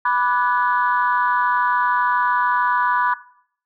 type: chord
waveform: sine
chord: G# half-diminished seventh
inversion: first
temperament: equal with one note detuned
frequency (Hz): 987.8 / 1174.7 / 1480 / 1705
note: B5 / D6 / F#6 / G#6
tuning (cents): 0 / 0 / 0 / +45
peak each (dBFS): -18 / -23 / -23 / -24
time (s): 0.05-3.14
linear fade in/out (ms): 5
effects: noise-tail reverb RT60 0.6 s tail -17 dB re dry + tanh soft clip ceiling -6 dBFS

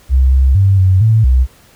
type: tone with pitch steps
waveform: sine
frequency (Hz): 65.4 / 66.2 / 97.5 / 93.7 / 110.9 / 63.7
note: C2 / C2 / G2 / F#2 / A2 / C2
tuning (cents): 0 / +21 / -9 / +22 / +14 / -46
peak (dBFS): -6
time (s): 0.09-1.47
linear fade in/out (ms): 50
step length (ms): 230
effects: pink hiss -46 dBFS RMS until 1.75 s

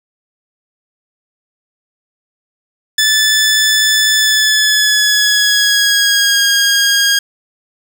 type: tone with pitch glide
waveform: 15% pulse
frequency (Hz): 1744 to 1627.2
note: A6 to G#6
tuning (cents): -16 to -36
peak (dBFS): -3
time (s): 2.98-7.19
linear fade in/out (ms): 5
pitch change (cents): -120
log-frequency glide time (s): 4.16-6.42
effects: none

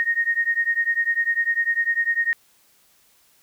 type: beating tone pair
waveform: sine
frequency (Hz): 1853 / 1863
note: A#6 / A#6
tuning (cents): -11 / -2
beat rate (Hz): 10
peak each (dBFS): -22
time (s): 0-2.33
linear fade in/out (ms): 0
effects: white hiss -59 dBFS RMS until 3.42 s

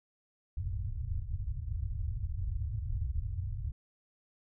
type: low-pass noise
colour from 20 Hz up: white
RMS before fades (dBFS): -35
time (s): 0.57-3.72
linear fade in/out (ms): 5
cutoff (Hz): 110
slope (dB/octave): 48
effects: none

